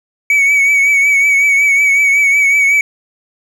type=tone with vibrato; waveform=triangle; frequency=2255 Hz; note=C#7; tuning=29 cents sharp; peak=-6 dBFS; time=0.3-2.81 s; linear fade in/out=2 ms; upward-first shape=triangle; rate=5.4 Hz; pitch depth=49 cents each way; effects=none